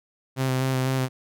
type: tone with vibrato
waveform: sawtooth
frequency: 130.81 Hz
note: C3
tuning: in tune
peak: -18 dBFS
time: 0.36-1.09 s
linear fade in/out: 50 ms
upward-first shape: square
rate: 4 Hz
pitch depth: 16 cents each way
effects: none